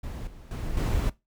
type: noise with level steps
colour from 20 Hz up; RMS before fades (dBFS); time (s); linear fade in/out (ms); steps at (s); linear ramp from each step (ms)
brown; -35 / -45 / -32 / -25; 0.03-1.1; 10; 0.27 / 0.51 / 0.77; 2
effects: noise-tail reverb RT60 0.2 s tail -19 dB re dry